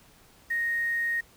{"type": "tone with quantisation", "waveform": "sine", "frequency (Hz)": 1864, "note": "A#6", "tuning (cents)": -1, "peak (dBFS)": -25, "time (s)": [0.5, 1.21], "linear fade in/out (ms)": 10, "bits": 8, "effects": ["pink hiss -57 dBFS RMS until 1.36 s"]}